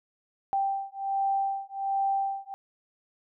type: beating tone pair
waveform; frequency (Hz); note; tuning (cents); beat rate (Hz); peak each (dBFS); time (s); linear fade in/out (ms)
sine; 784 / 785.3; G5 / G5; 0 / +3; 1.3; -29; 0.53-2.54; 0
effects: none